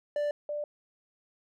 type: tone pair in turn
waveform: triangle / sine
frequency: 587.3 / 590.5 Hz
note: D5 / D5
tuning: 0 / +9 cents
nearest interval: unison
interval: 9 cents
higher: second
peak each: -25 / -31 dBFS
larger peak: first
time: 0.16-0.31 / 0.49-0.64 s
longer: neither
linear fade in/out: 2 ms
effects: none